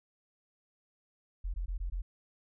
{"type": "tone bursts", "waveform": "sine", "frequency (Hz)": 43.65, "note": "F1", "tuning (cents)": 0, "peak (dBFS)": -32, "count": 5, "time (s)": [1.44, 2.02], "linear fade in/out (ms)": 10, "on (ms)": 100, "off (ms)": 20, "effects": []}